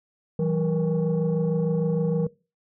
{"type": "tone cluster", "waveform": "sine", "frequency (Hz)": [164.3, 190.8, 472.5], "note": ["E3", "G3", "A#4"], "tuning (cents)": [-5, -47, 23], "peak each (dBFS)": [-22, -27, -24], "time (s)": [0.39, 2.27], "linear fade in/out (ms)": 5, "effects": ["noise-tail reverb RT60 0.3 s tail -21 dB re dry", "tanh soft clip ceiling -17 dBFS"]}